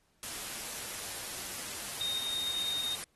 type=tone in noise; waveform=sine; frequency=3700 Hz; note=A#7; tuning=14 cents flat; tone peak=-32 dBFS; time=2.01-2.95 s; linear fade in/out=0 ms; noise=white; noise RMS=-40 dBFS; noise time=0.23-3.04 s; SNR=+5 dB; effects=pink hiss -72 dBFS RMS until 3.15 s + AAC 32 kbps